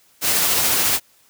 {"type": "noise with tremolo", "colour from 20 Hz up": "white", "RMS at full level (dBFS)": -17, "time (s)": [0.21, 1], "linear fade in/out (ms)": 50, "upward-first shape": "triangle", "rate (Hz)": 14, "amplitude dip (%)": 25, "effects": ["white hiss -56 dBFS RMS until 1.29 s", "high-pass 60 Hz 12 dB/octave"]}